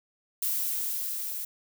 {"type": "noise with level ramp", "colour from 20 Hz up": "violet", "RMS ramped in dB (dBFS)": [-28, -35], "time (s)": [0.42, 1.45], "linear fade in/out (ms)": 5, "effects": []}